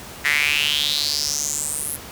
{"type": "tone with high-pass filter sweep", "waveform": "sawtooth", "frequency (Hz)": 146.9, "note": "D3", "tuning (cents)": 1, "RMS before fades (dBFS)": -22, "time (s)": [0.24, 1.97], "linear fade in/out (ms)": 20, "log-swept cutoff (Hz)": [1900, 11000], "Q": 5.9, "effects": ["pink hiss -37 dBFS RMS until 2.11 s", "high-pass 60 Hz 12 dB/octave"]}